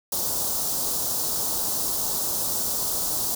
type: band-stop noise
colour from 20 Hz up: white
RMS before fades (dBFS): -26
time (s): 0.12-3.35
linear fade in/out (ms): 5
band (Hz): 1100 to 4400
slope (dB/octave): 24
effects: none